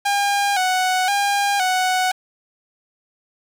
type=tone with vibrato; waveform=sawtooth; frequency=773 Hz; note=G5; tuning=24 cents flat; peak=-13 dBFS; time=0.05-2.12 s; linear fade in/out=10 ms; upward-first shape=square; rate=0.97 Hz; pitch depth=73 cents each way; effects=low-pass 11000 Hz 12 dB/octave + 7-bit